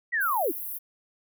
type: linear sweep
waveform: sine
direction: down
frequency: 1975.5 to 261.6 Hz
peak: -23 dBFS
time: 0.12-0.52 s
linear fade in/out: 20 ms
type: high-pass noise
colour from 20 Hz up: pink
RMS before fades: -35 dBFS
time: 0.2-0.79 s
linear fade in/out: 20 ms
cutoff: 11000 Hz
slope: 96 dB/octave
effects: none